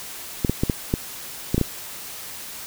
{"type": "clicks", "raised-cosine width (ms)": 3, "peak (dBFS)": -6, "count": 8, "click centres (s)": [0.448, 0.496, 0.635, 0.698, 0.939, 1.545, 1.58, 1.613], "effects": ["white hiss -36 dBFS RMS until 2.66 s"]}